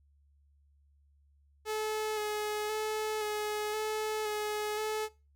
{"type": "tone with vibrato", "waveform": "sawtooth", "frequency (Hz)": 427, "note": "G#4", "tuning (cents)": 48, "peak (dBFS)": -28, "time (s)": [1.65, 5.09], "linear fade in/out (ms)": 50, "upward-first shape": "square", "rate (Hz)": 0.96, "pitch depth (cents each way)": 18, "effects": ["noise-tail reverb RT60 0.3 s tail -21 dB re dry", "added 71 Hz sine -63 dBFS peak until 5.35 s"]}